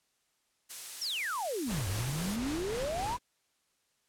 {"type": "noise", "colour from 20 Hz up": "blue", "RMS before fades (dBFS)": -39, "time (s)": [0.69, 2.37], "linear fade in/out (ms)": 20}
{"type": "exponential two-way sweep", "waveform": "sine", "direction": "down then up", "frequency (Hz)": [5920, 91, 1017], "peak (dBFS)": -32, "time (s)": [1.01, 3.17], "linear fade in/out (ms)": 10, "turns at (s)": 1.88}
{"type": "noise with tremolo", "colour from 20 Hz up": "pink", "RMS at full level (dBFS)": -38, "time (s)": [1.66, 3.19], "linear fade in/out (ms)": 50, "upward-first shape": "sine", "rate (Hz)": 3.8, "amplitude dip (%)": 25}
{"effects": ["white hiss -75 dBFS RMS until 4.08 s", "low-pass 10000 Hz 12 dB/octave"]}